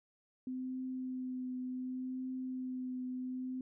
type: tone with vibrato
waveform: sine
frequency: 255.8 Hz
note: C4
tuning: 39 cents flat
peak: -37 dBFS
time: 0.47-3.61 s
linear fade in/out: 2 ms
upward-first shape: triangle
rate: 0.68 Hz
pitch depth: 18 cents each way
effects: none